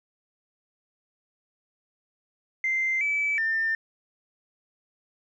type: tone with pitch steps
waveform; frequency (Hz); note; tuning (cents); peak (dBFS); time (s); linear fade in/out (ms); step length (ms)
sine; 2084 / 2303 / 1798; C7 / D7 / A6; -7 / -34 / +37; -22; 2.64-3.75; 2; 370
effects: tanh soft clip ceiling -18 dBFS